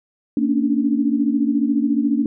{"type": "tone cluster", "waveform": "sine", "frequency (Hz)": [230.1, 278.3, 292.5], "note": ["A#3", "C#4", "D4"], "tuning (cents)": [-22, 7, -7], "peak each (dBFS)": -20, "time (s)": [0.37, 2.26], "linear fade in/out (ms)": 2, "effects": []}